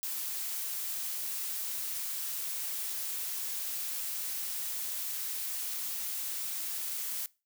blue noise, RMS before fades -36 dBFS, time 0.03-7.26 s, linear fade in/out 0 ms, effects noise-tail reverb RT60 0.3 s tail -22 dB re dry

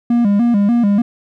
triangle tone with vibrato, 219.2 Hz, A3, 6 cents flat, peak -8 dBFS, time 0.1-1.02 s, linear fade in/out 5 ms, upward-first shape square, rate 3.4 Hz, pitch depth 140 cents each way, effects none

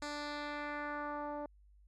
10% pulse tone with low-pass filter sweep, 293.7 Hz, D4, in tune, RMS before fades -41 dBFS, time 0.02-1.46 s, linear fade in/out 2 ms, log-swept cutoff 6700 to 690 Hz, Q 1.6, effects added 50 Hz sine -60 dBFS peak until 1.87 s

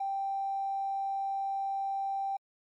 triangle tone, 784 Hz, G5, in tune, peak -26 dBFS, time 0-2.37 s, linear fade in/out 10 ms, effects tanh soft clip ceiling -28 dBFS + MP3 64 kbps

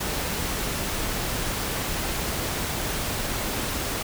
pink noise, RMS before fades -28 dBFS, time 0-4.03 s, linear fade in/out 10 ms, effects none

